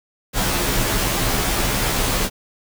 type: noise with comb filter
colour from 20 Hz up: pink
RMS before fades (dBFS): -20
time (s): 0.33-2.3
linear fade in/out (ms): 50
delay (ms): 13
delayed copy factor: -0.9
effects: none